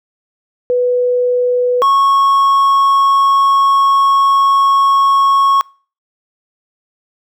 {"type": "tone pair in turn", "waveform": ["sine", "triangle"], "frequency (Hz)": [493.9, 1100.2], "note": ["B4", "C#6"], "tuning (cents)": [0, -13], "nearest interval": "octave + major second", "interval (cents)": 1387, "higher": "second", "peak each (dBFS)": [-10, -6], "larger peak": "second", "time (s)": [[0.7, 1.82], [1.82, 5.61]], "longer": "second", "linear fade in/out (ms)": 0, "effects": ["noise-tail reverb RT60 0.4 s tail -26 dB re dry"]}